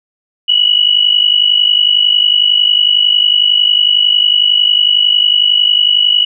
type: tone pair together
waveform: sine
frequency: 2909 / 2960 Hz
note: F#7 / F#7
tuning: -30 / 0 cents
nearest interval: unison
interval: 30 cents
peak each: -10 dBFS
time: 0.48-6.25 s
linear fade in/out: 10 ms
effects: none